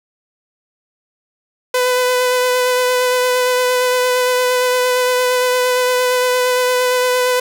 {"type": "tone with vibrato", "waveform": "sawtooth", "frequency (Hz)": 501, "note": "B4", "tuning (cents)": 25, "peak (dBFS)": -9, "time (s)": [1.74, 7.4], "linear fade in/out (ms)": 5, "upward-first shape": "sine", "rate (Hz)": 8.7, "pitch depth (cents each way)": 14, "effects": []}